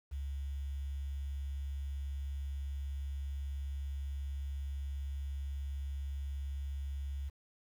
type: tone with quantisation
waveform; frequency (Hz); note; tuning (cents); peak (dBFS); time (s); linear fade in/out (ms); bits
sine; 69.3; C#2; 0; -36; 0.11-7.3; 20; 10
effects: none

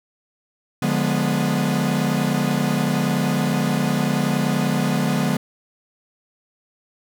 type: chord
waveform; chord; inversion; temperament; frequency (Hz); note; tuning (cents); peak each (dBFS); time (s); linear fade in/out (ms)
45% pulse; D diminished seventh; none; equal with one note detuned; 146.83 / 177.56 / 207.7 / 246.9; D3 / F3 / Ab3 / Cb4; 0 / +29 / 0 / 0; -24; 0.82-5.37; 5
effects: none

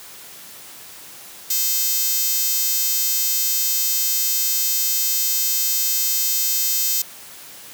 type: tone with high-pass filter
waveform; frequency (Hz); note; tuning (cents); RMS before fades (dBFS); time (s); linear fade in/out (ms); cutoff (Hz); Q
5% pulse; 520; C5; -11; -20; 1.5-7.02; 5; 9600; 0.69
effects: white hiss -40 dBFS RMS until 7.73 s + high-pass 80 Hz 12 dB/octave

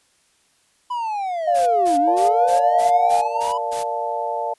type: linear two-way sweep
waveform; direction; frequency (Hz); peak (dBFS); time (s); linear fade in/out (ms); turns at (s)
triangle; down then up; 1000 to 280 to 1000; -20; 0.9-3.58; 10; 1.98
type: tone with pitch glide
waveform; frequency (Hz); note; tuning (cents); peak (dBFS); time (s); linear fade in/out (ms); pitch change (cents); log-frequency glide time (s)
sine; 698.5 to 709.5; F5 to F5; 0 to +27; -15; 1.47-3.22; 10; +27; 1.59-2.89
type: noise bursts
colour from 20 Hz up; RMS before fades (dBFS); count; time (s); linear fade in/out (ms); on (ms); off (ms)
white; -33; 8; 1.54-3.84; 20; 130; 180
type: chord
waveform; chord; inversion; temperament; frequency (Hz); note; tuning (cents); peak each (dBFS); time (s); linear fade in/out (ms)
sine; Bb major seventh; none; equal; 466.2 / 587.3 / 698.5 / 880; Bb4 / D5 / F5 / A5; 0 / 0 / 0 / 0; -30 / -28 / -27 / -25; 2.07-4.54; 10
effects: white hiss -61 dBFS RMS until 4.58 s + resampled to 24000 Hz

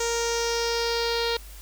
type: tone with low-pass filter sweep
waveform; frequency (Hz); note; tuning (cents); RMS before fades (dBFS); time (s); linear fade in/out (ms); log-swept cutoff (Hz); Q
sawtooth; 466.2; A#4; 0; -26; 0-1.37; 5; 6800 to 4100; 4.3
effects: added 50 Hz sine -41 dBFS peak until 1.61 s + white hiss -48 dBFS RMS until 1.61 s

